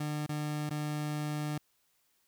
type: tone with dropouts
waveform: 30% pulse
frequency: 150 Hz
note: D3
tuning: 37 cents sharp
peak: -30 dBFS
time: 0-1.58 s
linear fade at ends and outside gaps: 5 ms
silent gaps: 0.264-0.291 / 0.695-0.707 s
effects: white hiss -73 dBFS RMS until 2.27 s